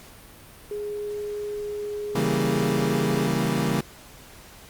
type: tone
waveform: sine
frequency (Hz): 415.3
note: G#4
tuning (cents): 0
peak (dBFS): -28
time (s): 0.71-3.27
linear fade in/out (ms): 2
type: chord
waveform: 30% pulse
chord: C# diminished seventh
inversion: none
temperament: equal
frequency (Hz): 138.59 / 164.81 / 196 / 233.1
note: C#3 / E3 / G3 / Bb3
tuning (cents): 0 / 0 / 0 / 0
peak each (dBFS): -25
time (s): 2.15-3.81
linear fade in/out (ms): 5
effects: pink hiss -47 dBFS RMS until 4.69 s + Opus 48 kbps